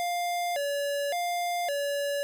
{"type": "tone with vibrato", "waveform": "square", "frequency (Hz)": 632, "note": "D#5", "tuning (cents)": 27, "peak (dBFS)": -28, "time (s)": [0, 2.23], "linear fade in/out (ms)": 0, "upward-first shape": "square", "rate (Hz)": 0.89, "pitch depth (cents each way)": 180, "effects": []}